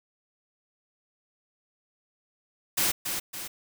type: noise with echo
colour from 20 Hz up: white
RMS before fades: -25 dBFS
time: 2.77-2.92 s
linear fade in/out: 10 ms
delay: 280 ms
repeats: 2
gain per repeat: -6 dB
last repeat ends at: 3.48 s
effects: none